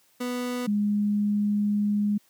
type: tone pair in turn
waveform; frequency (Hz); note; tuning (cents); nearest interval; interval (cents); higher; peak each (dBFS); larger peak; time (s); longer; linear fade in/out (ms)
30% pulse / sine; 246.9 / 206.6; B3 / G#3; 0 / -9; minor third; 309; first; -25 / -21; second; 0.2-0.67 / 0.67-2.18; second; 10
effects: white hiss -63 dBFS RMS until 2.29 s + high-pass 100 Hz 12 dB/octave